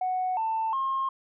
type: tone with pitch steps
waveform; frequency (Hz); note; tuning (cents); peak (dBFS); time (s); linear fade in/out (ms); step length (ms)
sine; 740 / 890.2 / 1071; F#5 / A5 / C6; 0 / +20 / +40; -24; 0.01-1.09; 5; 360
effects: tanh soft clip ceiling -21 dBFS